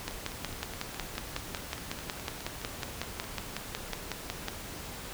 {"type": "two click trains", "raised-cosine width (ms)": 0.2, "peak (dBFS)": [-24, -15], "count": [16, 25], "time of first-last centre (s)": [[0.11, 3.242], [0.08, 4.484]], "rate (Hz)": [4.79, 5.45], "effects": ["pink hiss -42 dBFS RMS until 5.13 s"]}